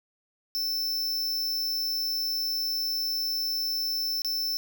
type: tone with dropouts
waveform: square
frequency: 5320 Hz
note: E8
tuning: 15 cents sharp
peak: -27 dBFS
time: 0.55-4.57 s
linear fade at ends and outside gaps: 0 ms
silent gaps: 4.219-4.247 s
effects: none